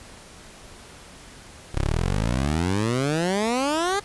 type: exponential sweep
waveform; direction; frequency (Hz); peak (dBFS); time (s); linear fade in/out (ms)
15% pulse; up; 31.3 to 415.3; -15; 1.74-4; 10
effects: pink hiss -45 dBFS RMS until 4.04 s + resampled to 24000 Hz